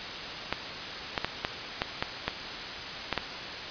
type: clicks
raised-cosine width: 0.3 ms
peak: -10 dBFS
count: 9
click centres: 0.526 / 1.178 / 1.246 / 1.449 / 1.819 / 2.025 / 2.28 / 3.127 / 3.177 s
effects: white hiss -36 dBFS RMS until 3.7 s + resampled to 11025 Hz